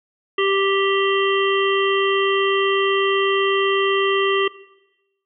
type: harmonic tone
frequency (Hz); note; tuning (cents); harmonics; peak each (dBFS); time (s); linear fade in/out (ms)
392; G4; 0; 1 / 3 / 5 / 7 / 8; -18 / -23 / -25 / -26 / -27; 0.38-4.48; 5
effects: noise-tail reverb RT60 1.0 s tail -19 dB re dry